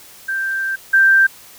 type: tone pair in turn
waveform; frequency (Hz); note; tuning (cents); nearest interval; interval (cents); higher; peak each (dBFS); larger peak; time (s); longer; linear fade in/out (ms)
sine; 1572 / 1572; G6 / G6; +4 / +4; unison; 0; neither; -18 / -8; second; 0.28-0.76 / 0.93-1.27; first; 10
effects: white hiss -42 dBFS RMS until 1.58 s